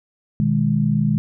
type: chord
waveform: sine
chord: G# minor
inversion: first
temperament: equal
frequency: 123.47 / 155.56 / 207.7 Hz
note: B2 / D#3 / G#3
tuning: 0 / 0 / 0 cents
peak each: -22 / -19 / -19 dBFS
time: 0.4-1.18 s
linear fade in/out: 0 ms
effects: none